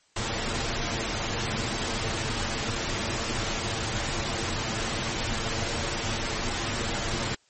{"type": "noise with comb filter", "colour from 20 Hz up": "pink", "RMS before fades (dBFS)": -29, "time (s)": [0.16, 7.35], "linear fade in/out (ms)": 5, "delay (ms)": 8.8, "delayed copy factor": 0.6, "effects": ["white hiss -64 dBFS RMS until 7.49 s", "MP3 32 kbps"]}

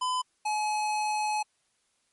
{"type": "tone pair in turn", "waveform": "square", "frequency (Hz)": [1010, 849.3], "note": ["B5", "G#5"], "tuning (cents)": [39, 39], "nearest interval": "minor third", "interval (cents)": 300, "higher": "first", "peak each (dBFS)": -27, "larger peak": "neither", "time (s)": [[0.01, 0.22], [0.45, 1.43]], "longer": "second", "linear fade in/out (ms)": 10, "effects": ["white hiss -72 dBFS RMS until 2.12 s", "MP3 48 kbps"]}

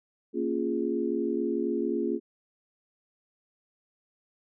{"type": "chord", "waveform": "sine", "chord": "Bb minor seventh", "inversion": "none", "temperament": "equal with one note detuned", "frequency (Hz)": [233.1, 277.2, 348.2, 415.3], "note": ["Bb3", "Db4", "F4", "Ab4"], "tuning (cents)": [0, 0, -5, 0], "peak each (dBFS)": [-32, -32, -30, -32], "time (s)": [0.33, 2.2], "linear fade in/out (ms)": 50, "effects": []}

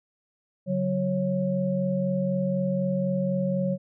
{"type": "tone cluster", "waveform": "sine", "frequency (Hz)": [142.2, 186.2, 550], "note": ["C#3", "F#3", "C#5"], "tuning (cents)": [45, 11, -14], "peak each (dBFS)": [-31, -25, -28], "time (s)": [0.66, 3.78], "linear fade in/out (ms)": 50, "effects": []}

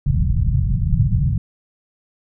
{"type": "low-pass noise", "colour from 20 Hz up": "white", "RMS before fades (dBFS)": -17, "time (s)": [0.06, 1.38], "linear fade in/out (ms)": 5, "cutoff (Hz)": 160, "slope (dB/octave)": 48, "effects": []}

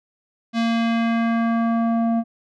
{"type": "tone with low-pass filter sweep", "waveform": "square", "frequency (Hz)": 230, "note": "A#3", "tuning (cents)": -23, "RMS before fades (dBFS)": -20, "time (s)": [0.53, 2.24], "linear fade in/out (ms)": 50, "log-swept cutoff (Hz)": [4400, 640], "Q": 1.3, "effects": []}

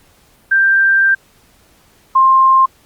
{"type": "tone pair in turn", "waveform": "sine", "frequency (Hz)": [1578, 1057.2], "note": ["G6", "C6"], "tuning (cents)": [11, 18], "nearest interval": "perfect fifth", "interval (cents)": 693, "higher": "first", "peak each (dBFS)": [-8, -6], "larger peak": "second", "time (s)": [[0.51, 1.15], [2.15, 2.66]], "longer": "first", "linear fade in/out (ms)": 10, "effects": ["pink hiss -51 dBFS RMS until 2.85 s", "Opus 48 kbps"]}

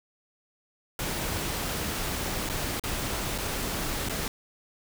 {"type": "noise with dropouts", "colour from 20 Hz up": "pink", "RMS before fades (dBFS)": -31, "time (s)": [0.99, 4.28], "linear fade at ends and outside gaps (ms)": 2, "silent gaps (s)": [[2.491, 2.497], [2.797, 2.837], [3.38, 3.384], [4.088, 4.095]], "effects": []}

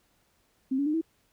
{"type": "tone with pitch steps", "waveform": "sine", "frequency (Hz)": [264, 282.9, 303.3, 325], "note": ["C4", "C#4", "D#4", "E4"], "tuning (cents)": [16, 35, -44, -24], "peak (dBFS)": -24, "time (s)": [0.71, 1.014], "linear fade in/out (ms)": 10, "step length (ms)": 76, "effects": ["pink hiss -69 dBFS RMS until 1.32 s"]}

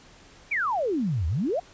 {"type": "exponential two-way sweep", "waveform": "sine", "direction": "down then up", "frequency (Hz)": [2455, 73.6, 754], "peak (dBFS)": -23, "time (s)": [0.51, 1.6], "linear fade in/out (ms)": 10, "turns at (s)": 1.27, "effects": ["pink hiss -52 dBFS RMS until 1.73 s", "resampled to 16000 Hz"]}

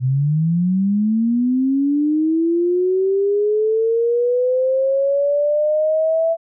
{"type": "linear sweep", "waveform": "sine", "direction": "up", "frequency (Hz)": [124.1, 665], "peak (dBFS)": -14, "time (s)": [0, 6.37], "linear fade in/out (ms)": 50, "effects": []}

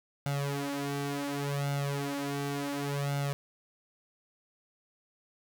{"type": "tone with flanger", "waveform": "sawtooth", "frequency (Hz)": 141.5, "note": "C#3", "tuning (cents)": 36, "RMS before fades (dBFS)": -33, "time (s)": [0.26, 3.33], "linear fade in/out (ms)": 0, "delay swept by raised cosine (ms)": [1.4, 4.5], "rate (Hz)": 0.69, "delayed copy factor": 0.95, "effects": []}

